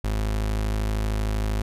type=tone; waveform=35% pulse; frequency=52.9 Hz; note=G#1; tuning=33 cents sharp; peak=-21 dBFS; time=0.04-1.62 s; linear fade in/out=5 ms; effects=resampled to 32000 Hz